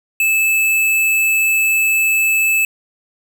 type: tone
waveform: square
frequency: 2617 Hz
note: E7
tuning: 13 cents flat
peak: -13 dBFS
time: 0.2-2.65 s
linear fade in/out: 2 ms
effects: none